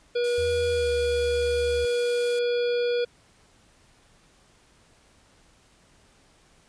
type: harmonic tone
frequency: 482.2 Hz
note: B4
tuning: 41 cents flat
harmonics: 1 / 3 / 5 / 7 / 9 / 10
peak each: -22 / -37 / -39 / -38 / -44 / -44 dBFS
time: 0.15-3.05 s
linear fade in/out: 10 ms
type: noise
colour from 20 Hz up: blue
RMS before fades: -39 dBFS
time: 0.24-2.39 s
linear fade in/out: 2 ms
type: tone with pitch glide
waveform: sine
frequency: 82.41 to 72.58 Hz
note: E2 to D2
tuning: 0 to -20 cents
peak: -32 dBFS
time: 0.38-1.85 s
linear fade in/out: 0 ms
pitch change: -220 cents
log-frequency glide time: 0.73-0.88 s
effects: pink hiss -59 dBFS RMS until 6.68 s + resampled to 22050 Hz